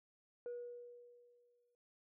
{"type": "tone with exponential decay", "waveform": "sine", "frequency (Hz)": 483, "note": "B4", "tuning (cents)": -39, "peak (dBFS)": -39, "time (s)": [0.46, 1.75], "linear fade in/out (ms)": 1, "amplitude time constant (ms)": 280, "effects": ["tanh soft clip ceiling -40 dBFS"]}